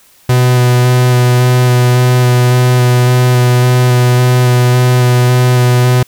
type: tone with vibrato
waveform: 45% pulse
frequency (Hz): 124.5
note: B2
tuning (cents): +14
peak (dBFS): -6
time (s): 0.29-6.03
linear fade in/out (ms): 5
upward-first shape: square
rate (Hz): 1.8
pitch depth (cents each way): 10
effects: white hiss -46 dBFS RMS until 6.07 s